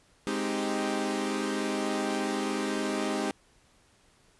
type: chord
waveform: sawtooth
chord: Ab major seventh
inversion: none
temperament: equal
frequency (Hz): 207.7 / 261.6 / 311.1 / 392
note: Ab3 / C4 / Eb4 / G4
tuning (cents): 0 / 0 / 0 / 0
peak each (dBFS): -30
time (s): 0.27-3.31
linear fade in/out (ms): 0
effects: pink hiss -63 dBFS RMS until 4.39 s + resampled to 24000 Hz